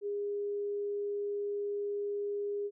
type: tone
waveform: sine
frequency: 408 Hz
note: G#4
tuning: 31 cents flat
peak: -32 dBFS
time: 0.01-2.71 s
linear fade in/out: 50 ms
effects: none